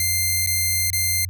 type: tone with dropouts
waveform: 5% pulse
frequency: 2093 Hz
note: C7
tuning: in tune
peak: -9 dBFS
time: 0-1.25 s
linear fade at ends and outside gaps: 2 ms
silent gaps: 0.463-0.472 / 0.903-0.93 s
effects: added 91 Hz sine -28 dBFS peak until 1.29 s